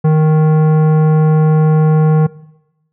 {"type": "tone with tanh clipping", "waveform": "triangle", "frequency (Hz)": 155.56, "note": "D#3", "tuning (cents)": 0, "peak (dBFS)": -9, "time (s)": [0.04, 2.27], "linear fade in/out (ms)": 10, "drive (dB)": 18, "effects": ["noise-tail reverb RT60 0.9 s tail -20 dB re dry"]}